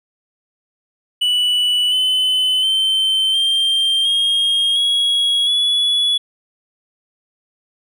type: tone with pitch steps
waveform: triangle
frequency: 2960 / 3029 / 3100 / 3172 / 3247 / 3322 / 3400 Hz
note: F#7 / F#7 / G7 / G7 / G#7 / G#7 / G#7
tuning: 0 / +40 / -20 / +20 / -40 / 0 / +40 cents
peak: -12 dBFS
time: 1.21-6.18 s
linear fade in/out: 10 ms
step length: 710 ms
effects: none